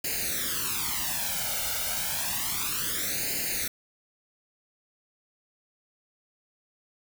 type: noise with flanger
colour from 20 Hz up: white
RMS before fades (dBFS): -30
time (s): 0.04-3.68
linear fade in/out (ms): 5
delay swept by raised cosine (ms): 0.43 to 1.39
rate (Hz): 0.3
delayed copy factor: +0.9
effects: none